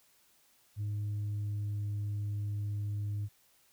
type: tone with pitch glide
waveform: sine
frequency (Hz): 103.83 to 103.05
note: G#2 to G#2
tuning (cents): 0 to -13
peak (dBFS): -30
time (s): 0.76-3.29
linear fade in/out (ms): 50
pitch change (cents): -13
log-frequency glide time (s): 1.06-1.9
effects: tanh soft clip ceiling -31 dBFS + white hiss -67 dBFS RMS until 3.72 s